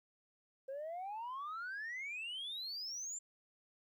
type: exponential sweep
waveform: sine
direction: up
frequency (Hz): 523.3 to 7360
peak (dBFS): -39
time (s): 0.68-3.19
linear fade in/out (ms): 10
effects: tanh soft clip ceiling -39 dBFS + 13-bit